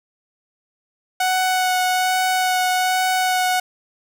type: tone with vibrato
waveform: sawtooth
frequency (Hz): 740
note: F#5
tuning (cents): 0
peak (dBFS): -13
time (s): 1.2-3.6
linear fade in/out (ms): 5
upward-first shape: sine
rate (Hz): 1.2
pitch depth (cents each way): 10
effects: none